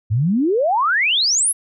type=exponential sweep; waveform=sine; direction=up; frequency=98 to 11480 Hz; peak=-14 dBFS; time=0.1-1.53 s; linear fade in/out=20 ms; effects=none